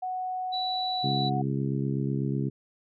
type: tone with pitch glide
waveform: sine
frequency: 740 to 734.9 Hz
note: F#5 to F#5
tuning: 0 to -12 cents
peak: -29 dBFS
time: 0.02-1.42 s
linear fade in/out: 10 ms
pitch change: -12 cents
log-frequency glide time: 0.9-1.02 s
type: tone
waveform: sine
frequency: 3942 Hz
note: B7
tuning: 4 cents flat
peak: -30 dBFS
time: 0.52-1.3 s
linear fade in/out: 20 ms
type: harmonic tone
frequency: 68.1 Hz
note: C#2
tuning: 30 cents flat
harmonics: 2 / 3 / 4 / 5 / 6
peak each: -28 / -32 / -34 / -36 / -38 dBFS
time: 1.03-2.5 s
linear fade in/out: 20 ms
effects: none